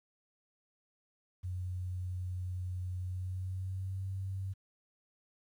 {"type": "tone with pitch glide", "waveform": "sine", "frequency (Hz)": [91.1, 95.91], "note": ["F#2", "G2"], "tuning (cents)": [-26, -37], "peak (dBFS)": -35, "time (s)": [1.43, 4.54], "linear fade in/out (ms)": 20, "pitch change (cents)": 89, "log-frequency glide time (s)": [2.99, 4.08], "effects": ["11-bit"]}